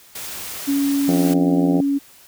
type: noise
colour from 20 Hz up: white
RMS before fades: -31 dBFS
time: 0.15-1.34 s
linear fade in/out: 5 ms
type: tone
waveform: sine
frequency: 280 Hz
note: C#4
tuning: 18 cents sharp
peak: -16 dBFS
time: 0.67-1.99 s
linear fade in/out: 20 ms
type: harmonic tone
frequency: 87.31 Hz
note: F2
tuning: in tune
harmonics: 2 / 3 / 4 / 5 / 6 / 7 / 8 / 9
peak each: -20 / -24 / -26 / -28 / -30 / -31 / -32 / -33 dBFS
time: 1.08-1.81 s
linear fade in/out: 5 ms
effects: white hiss -48 dBFS RMS until 2.27 s